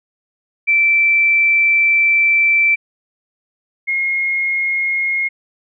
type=tone pair in turn; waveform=sine; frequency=2334 / 2150 Hz; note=D7 / C7; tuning=-11 / +47 cents; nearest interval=minor second; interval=142 cents; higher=first; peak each=-10 / -15 dBFS; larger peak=first; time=0.67-2.76 / 3.87-5.29 s; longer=first; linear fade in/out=20 ms; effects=none